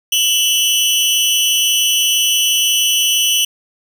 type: tone with amplitude modulation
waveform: sawtooth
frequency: 2983 Hz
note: F#7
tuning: 13 cents sharp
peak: -5 dBFS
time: 0.12-3.45 s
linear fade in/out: 5 ms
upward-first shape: sine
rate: 274 Hz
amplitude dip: 85%
effects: none